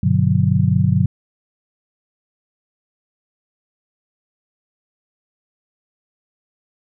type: chord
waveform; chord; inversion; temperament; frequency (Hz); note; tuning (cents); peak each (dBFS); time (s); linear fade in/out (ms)
sine; G major seventh; none; just; 98 / 122.5 / 147 / 183.75; G2 / B2 / D3 / F#3; 0 / -14 / +2 / -12; -18; 0.03-1.06; 5
effects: none